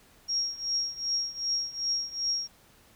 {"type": "tone with tremolo", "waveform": "sine", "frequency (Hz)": 5588, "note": "F8", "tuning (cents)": 0, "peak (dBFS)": -24, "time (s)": [0.28, 2.48], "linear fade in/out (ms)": 20, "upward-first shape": "triangle", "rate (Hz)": 2.6, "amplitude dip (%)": 90, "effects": ["pink hiss -59 dBFS RMS until 2.95 s"]}